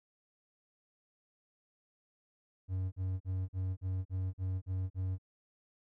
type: tone bursts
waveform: triangle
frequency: 93.4 Hz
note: F#2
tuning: 17 cents sharp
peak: -30 dBFS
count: 9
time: 2.68-5.184 s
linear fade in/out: 50 ms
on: 240 ms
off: 43 ms
effects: none